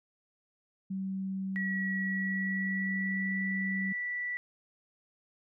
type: tone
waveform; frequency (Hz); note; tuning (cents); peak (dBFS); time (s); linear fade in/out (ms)
sine; 191.5; G3; -40; -32; 0.9-3.93; 10
type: tone with pitch glide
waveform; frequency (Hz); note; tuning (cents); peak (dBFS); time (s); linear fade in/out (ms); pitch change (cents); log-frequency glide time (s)
sine; 1927 to 1961.8; B6 to B6; -43 to -12; -32; 1.56-4.37; 0; +31; 1.97-3.42
effects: none